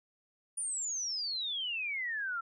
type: exponential sweep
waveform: sine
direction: down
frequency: 9620 to 1333 Hz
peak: -33 dBFS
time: 0.57-2.41 s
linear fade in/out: 10 ms
effects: none